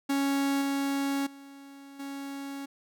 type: tone with level steps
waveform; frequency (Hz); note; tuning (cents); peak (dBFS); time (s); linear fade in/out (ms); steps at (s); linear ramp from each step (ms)
45% pulse; 277.2; C#4; 0; -25 / -27 / -46 / -36; 0.09-2.66; 10; 0.61 / 1.26 / 1.99; 10
effects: none